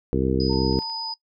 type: harmonic tone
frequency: 65.41 Hz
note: C2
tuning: in tune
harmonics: 1 / 2 / 3 / 4 / 5 / 6 / 7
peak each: -27 / -27 / -27 / -27 / -27 / -27 / -27 dBFS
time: 0.13-0.79 s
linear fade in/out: 0 ms
type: tone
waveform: sine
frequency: 4978 Hz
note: D#8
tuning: in tune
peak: -28 dBFS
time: 0.4-1.14 s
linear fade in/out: 2 ms
type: tone with vibrato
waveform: sine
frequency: 902 Hz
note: A5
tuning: 43 cents sharp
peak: -32 dBFS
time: 0.49-1.14 s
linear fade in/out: 20 ms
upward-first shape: sine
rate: 8 Hz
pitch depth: 13 cents each way
type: clicks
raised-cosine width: 0.2 ms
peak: -33 dBFS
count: 4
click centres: 0.532 / 0.729 / 0.823 / 0.899 s
effects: noise-tail reverb RT60 0.1 s tail -22 dB re dry